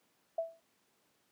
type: tone with exponential decay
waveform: sine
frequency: 659.3 Hz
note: E5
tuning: in tune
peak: -28 dBFS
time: 0.38-0.6 s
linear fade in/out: 5 ms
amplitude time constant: 46 ms
effects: pink hiss -73 dBFS RMS until 1.31 s + high-pass 200 Hz 12 dB/octave